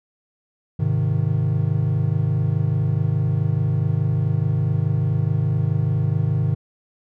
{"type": "chord", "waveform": "triangle", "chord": "Ab major", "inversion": "none", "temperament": "equal", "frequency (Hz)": [103.83, 130.81, 155.56], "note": ["Ab2", "C3", "Eb3"], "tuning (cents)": [0, 0, 0], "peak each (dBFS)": -20, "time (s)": [0.79, 6.55], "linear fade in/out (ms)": 10, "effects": []}